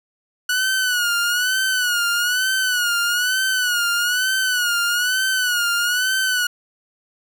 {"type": "tone with vibrato", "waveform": "sawtooth", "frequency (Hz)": 1469, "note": "F#6", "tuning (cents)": -13, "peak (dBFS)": -14, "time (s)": [0.49, 6.47], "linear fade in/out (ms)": 5, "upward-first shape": "sine", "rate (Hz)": 1.1, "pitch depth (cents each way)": 82, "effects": []}